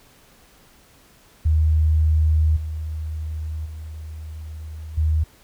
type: tone with level steps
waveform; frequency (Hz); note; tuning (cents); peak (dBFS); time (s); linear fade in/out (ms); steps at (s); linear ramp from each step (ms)
sine; 78.1; D#2; +7; -14 / -25 / -31 / -16; 1.45-5.24; 10; 2.56 / 3.65 / 4.97; 10
effects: pink hiss -53 dBFS RMS until 5.43 s